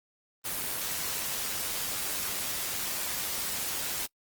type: noise with amplitude modulation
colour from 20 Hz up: white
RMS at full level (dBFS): -31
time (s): 0.44-4.07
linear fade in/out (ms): 20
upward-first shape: sine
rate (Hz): 96.1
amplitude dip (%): 40
effects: noise-tail reverb RT60 0.1 s tail -26 dB re dry + Opus 24 kbps